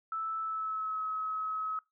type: tone with pitch glide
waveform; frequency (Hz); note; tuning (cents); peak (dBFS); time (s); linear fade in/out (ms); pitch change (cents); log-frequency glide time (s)
sine; 1315 to 1282; E6 to E6; -5 to -49; -32; 0.12-1.79; 2; -44; 0.41-1.01
effects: noise-tail reverb RT60 0.2 s tail -23 dB re dry